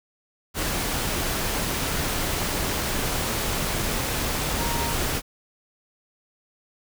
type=tone in noise; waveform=sine; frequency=932.3 Hz; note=A#5; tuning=in tune; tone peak=-30 dBFS; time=4.57-4.96 s; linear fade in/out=50 ms; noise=pink; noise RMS=-26 dBFS; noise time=0.54-5.22 s; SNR=-7 dB; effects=none